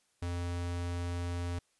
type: tone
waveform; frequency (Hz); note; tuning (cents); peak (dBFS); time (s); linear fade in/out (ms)
square; 87.31; F2; 0; -34; 0.22-1.59; 5
effects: white hiss -73 dBFS RMS until 1.79 s + resampled to 24000 Hz